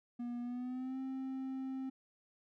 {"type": "tone with pitch glide", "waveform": "triangle", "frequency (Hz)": [240.7, 264], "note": ["B3", "C4"], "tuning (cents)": [-44, 16], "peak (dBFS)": -36, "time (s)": [0.19, 1.9], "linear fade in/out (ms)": 10, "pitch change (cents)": 160, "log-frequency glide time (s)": [0.41, 0.99], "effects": []}